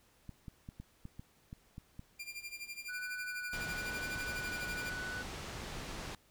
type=clicks; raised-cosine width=5 ms; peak=-33 dBFS; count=9; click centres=0.293 / 0.482 / 0.689 / 0.8 / 1.054 / 1.195 / 1.529 / 1.781 / 1.994 s
type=tone with tremolo; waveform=sawtooth; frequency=2390 Hz; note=D7; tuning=30 cents sharp; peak=-37 dBFS; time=2.19-4.9 s; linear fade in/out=10 ms; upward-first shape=sine; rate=12 Hz; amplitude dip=80%
type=tone with vibrato; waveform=triangle; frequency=1480 Hz; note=F#6; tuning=in tune; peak=-38 dBFS; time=2.88-5.23 s; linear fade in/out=20 ms; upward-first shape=sine; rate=1 Hz; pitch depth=10 cents each way
type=low-pass noise; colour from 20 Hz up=pink; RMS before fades=-44 dBFS; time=3.53-6.15 s; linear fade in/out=2 ms; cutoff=6700 Hz; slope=12 dB/octave
effects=pink hiss -68 dBFS RMS until 6.3 s